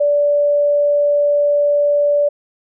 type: tone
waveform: sine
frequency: 581 Hz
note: D5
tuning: 19 cents flat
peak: -11 dBFS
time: 0-2.29 s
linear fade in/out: 10 ms
effects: none